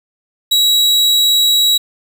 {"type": "tone", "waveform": "40% pulse", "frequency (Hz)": 3879, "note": "B7", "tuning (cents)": -32, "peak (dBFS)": -8, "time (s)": [0.51, 1.78], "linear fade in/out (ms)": 10, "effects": ["7-bit"]}